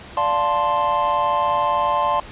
triangle chord, D minor seventh, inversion none, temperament equal, 587.3 / 698.5 / 880 / 1046.5 Hz, D5 / F5 / A5 / C6, 0 / 0 / 0 / 0 cents, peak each -23 / -24 / -20 / -18 dBFS, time 0.17-2.2 s, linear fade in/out 2 ms, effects pink hiss -39 dBFS RMS until 2.31 s + resampled to 8000 Hz

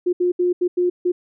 sine tone bursts at uneven times, 356.7 Hz, F4, 37 cents sharp, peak -15 dBFS, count 6, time 0.06-0.13 / 0.2-0.32 / 0.39-0.53 / 0.61-0.68 / 0.77-0.9 / 1.05-1.12 s, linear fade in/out 10 ms, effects none

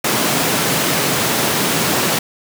pink high-pass noise, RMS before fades -17 dBFS, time 0.04-2.19 s, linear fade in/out 5 ms, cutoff 130 Hz, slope 24 dB/octave, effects none

